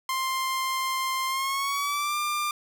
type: tone with pitch glide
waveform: sawtooth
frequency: 1051 to 1193.4 Hz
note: C6 to D6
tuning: +7 to +27 cents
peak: -22 dBFS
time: 0.09-2.51 s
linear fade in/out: 2 ms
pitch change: +220 cents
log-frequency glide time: 1.27-2.17 s
effects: none